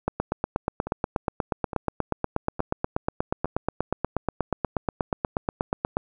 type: two click trains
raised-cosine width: 1 ms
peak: -18 / -9 dBFS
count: 4 / 50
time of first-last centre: 0.87-3.456 / 0.08-5.969 s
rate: 1.16 / 8.32 Hz
effects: none